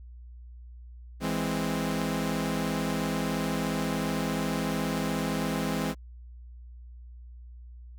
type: chord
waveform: sawtooth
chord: E augmented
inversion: none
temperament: equal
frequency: 164.81 / 207.7 / 261.6 Hz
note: E3 / G#3 / B#3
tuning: 0 / 0 / 0 cents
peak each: -28 dBFS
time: 1.2-5.95 s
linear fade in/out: 50 ms
effects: added 60 Hz sine -43 dBFS peak until 7.98 s